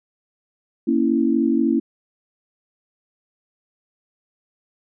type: chord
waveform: sine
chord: A# diminished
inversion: none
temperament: equal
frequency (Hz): 233.1 / 277.2 / 329.6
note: A#3 / C#4 / E4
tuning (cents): 0 / 0 / 0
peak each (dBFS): -20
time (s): 0.87-1.8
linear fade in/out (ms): 10
effects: none